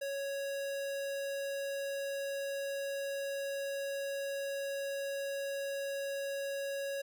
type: tone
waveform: square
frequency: 554.4 Hz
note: C#5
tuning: in tune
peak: -36 dBFS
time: 0.01-7.02 s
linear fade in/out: 10 ms
effects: none